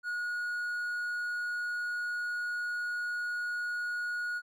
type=tone; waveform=triangle; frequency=1449 Hz; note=F#6; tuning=37 cents flat; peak=-30 dBFS; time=0.03-4.42 s; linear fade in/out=50 ms; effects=none